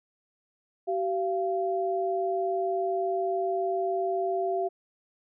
sine tone pair together, 382.7 / 688.4 Hz, G4 / F5, -42 / -25 cents, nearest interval minor seventh, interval 1017 cents, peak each -28 dBFS, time 0.87-4.69 s, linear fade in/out 20 ms, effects none

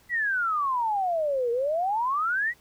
sine exponential two-way sweep, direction down then up, 1985 to 461.3 to 1985 Hz, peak -23 dBFS, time 0.09-2.54 s, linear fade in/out 50 ms, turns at 1.51 s, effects pink hiss -59 dBFS RMS until 2.6 s

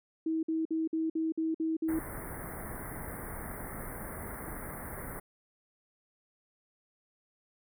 sine tone bursts, 321.3 Hz, E4, 44 cents flat, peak -28 dBFS, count 8, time 0.26-1.991 s, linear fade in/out 5 ms, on 170 ms, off 53 ms
pink band-stop noise, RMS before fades -41 dBFS, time 1.88-5.2 s, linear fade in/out 10 ms, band 2100 to 9000 Hz, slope 96 dB/octave
effects none

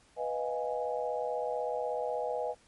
sine chord, F half-diminished seventh, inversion second, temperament equal, 493.9 / 622.3 / 698.5 / 830.6 Hz, Cb5 / Eb5 / F5 / Ab5, 0 / 0 / 0 / 0 cents, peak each -34 / -36 / -39 / -37 dBFS, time 0.16-2.55 s, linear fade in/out 50 ms, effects pink hiss -63 dBFS RMS until 2.67 s + MP3 48 kbps

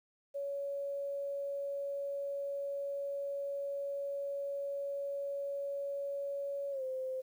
sine tone with pitch glide, 561 to 520.4 Hz, C#5 to C5, +21 to -9 cents, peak -35 dBFS, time 0.34-7.22 s, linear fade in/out 20 ms, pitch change -130 cents, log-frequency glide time 6.71-6.83 s, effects 11-bit

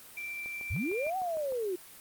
sine tone with pitch glide, 2349 to 2376 Hz, D7 to D7, 0 to +20 cents, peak -36 dBFS, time 0.17-1.1 s, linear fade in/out 2 ms, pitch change +20 cents, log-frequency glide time 0.75-0.92 s
click train, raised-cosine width 1 ms, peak -35 dBFS, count 8, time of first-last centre 0.46-1.522 s, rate 6.59 Hz
sine linear two-way sweep, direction up then down, 57.5 to 771 to 345.4 Hz, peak -30 dBFS, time 0.7-1.76 s, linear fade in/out 10 ms, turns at 1.17 s
effects white hiss -51 dBFS RMS until 2 s + Opus 32 kbps

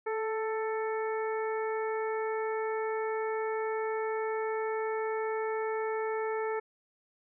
harmonic tone with a mistuned harmonic, 442.1 Hz, A4, 8 cents sharp, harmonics 1 / 2 / 3 / 4 / 5, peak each -31 / -37 / -41 / -43 / -45 dBFS, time 0.06-6.6 s, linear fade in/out 10 ms, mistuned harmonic 1, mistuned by -19 cents, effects none

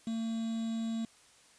triangle tone with quantisation, 226 Hz, A3, 47 cents sharp, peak -30 dBFS, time 0.07-1.05 s, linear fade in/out 2 ms, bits 8, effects white hiss -61 dBFS RMS until 1.58 s + resampled to 22050 Hz

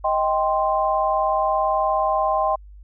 sine chord, C minor, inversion first, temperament just, 627.9 / 784.9 / 1046.5 Hz, Eb5 / G5 / C6, +16 / +2 / 0 cents, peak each -22 dBFS, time 0.04-2.56 s, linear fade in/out 10 ms, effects added 50 Hz sine -40 dBFS peak until 2.83 s

